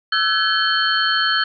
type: tone cluster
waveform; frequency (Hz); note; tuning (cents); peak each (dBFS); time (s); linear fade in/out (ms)
sine; 1325 / 1523 / 1692 / 3091 / 4337; E6 / F#6 / G#6 / G7 / C#8; +9 / +50 / +32 / -25 / -39; -22; 0.12-1.44; 5
effects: none